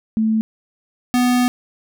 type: tone pair in turn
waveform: sine / square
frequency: 220 / 247.5 Hz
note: A3 / B3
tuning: 0 / +4 cents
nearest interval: major second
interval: 204 cents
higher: second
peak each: -14 dBFS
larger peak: neither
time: 0.17-0.41 / 1.14-1.48 s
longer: second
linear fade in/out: 0 ms
effects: none